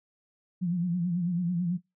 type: tone with vibrato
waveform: sine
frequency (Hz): 175.4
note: F3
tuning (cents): +8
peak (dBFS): -25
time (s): 0.61-1.78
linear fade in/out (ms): 20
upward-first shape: sine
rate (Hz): 9.1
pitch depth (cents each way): 75
effects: noise-tail reverb RT60 0.2 s tail -21 dB re dry